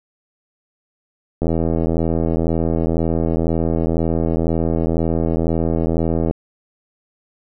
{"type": "click train", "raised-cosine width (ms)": 2, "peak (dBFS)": -6, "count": 402, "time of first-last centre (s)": [1.42, 6.31], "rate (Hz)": 82, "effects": []}